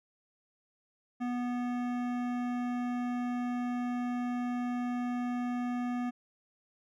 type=tone with hard clipping; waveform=sine; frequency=245 Hz; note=B3; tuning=14 cents flat; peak=-33 dBFS; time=1.2-6.11 s; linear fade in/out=20 ms; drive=15 dB; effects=none